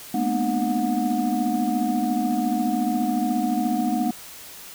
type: tone cluster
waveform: sine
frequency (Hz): 213.4 / 236.1 / 250.3 / 302.4 / 728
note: G#3 / A#3 / B3 / D#4 / F#5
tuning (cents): +47 / +22 / +23 / -49 / -28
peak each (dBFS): -26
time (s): 0.14-4.11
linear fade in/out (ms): 5
effects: tanh soft clip ceiling -12 dBFS + white hiss -41 dBFS RMS until 4.74 s